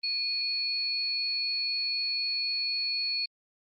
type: tone pair together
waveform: sine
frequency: 2456 / 4376 Hz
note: D#7 / C#8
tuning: -23 / -23 cents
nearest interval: minor seventh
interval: 1000 cents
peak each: -36 / -28 dBFS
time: 0.03-3.26 s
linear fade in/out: 10 ms
effects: Opus 32 kbps